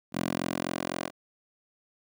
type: tone with high-pass filter sweep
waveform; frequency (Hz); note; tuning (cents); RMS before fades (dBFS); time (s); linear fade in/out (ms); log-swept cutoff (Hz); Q
10% pulse; 43.91; F1; +10; -32; 0.12-1.11; 50; 220 to 400; 1.2
effects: none